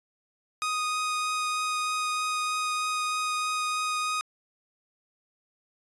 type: tone with vibrato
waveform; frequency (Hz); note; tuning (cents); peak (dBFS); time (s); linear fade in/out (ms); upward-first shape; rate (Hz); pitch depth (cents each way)
sawtooth; 1244.5; D#6; 0; -23; 0.62-4.21; 0; triangle; 3.2; 8
effects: resampled to 24000 Hz